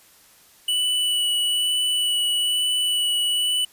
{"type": "tone with vibrato", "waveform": "square", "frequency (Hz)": 2960, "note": "F#7", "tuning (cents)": 0, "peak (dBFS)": -20, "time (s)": [0.68, 3.65], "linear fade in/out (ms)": 5, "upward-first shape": "sine", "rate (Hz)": 1.1, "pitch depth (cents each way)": 11, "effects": ["white hiss -53 dBFS RMS until 3.72 s", "resampled to 32000 Hz"]}